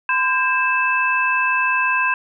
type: tone cluster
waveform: sine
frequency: 1019 / 1600 / 2626 Hz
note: C6 / G6 / E7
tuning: -46 / +35 / -7 cents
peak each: -20 dBFS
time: 0.09-2.14 s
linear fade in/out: 2 ms
effects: none